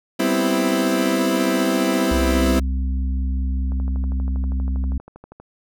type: chord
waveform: 30% pulse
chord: C major seventh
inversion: second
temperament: equal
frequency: 196 / 246.9 / 261.6 / 329.6 Hz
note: G3 / B3 / C4 / E4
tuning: 0 / 0 / 0 / 0 cents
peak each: -21 / -23 / -19 / -19 dBFS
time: 0.19-2.6 s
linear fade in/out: 10 ms
type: harmonic tone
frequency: 65 Hz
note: C2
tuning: 11 cents flat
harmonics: 1 / 3 / 4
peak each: -19 / -33 / -33 dBFS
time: 2.11-4.98 s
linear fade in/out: 5 ms
type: click train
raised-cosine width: 1 ms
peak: -26 dBFS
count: 22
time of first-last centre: 3.72-5.4 s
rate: 12.5 Hz
effects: none